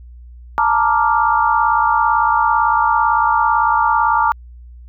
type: chord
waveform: sine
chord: Bb major seventh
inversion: third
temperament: equal with one note detuned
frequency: 874.4 / 932.3 / 1174.7 / 1396.9 Hz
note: A5 / Bb5 / D6 / F6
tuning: -11 / 0 / 0 / 0 cents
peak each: -17 / -16 / -17 / -20 dBFS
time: 0.58-4.32 s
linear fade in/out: 0 ms
effects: added 60 Hz sine -35 dBFS peak until 4.88 s